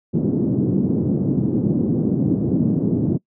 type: band-pass noise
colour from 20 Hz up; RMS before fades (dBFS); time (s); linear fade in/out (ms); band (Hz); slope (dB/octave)
white; -19; 0.13-3.18; 20; 120 to 300; 24
effects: noise-tail reverb RT60 0.1 s tail -24 dB re dry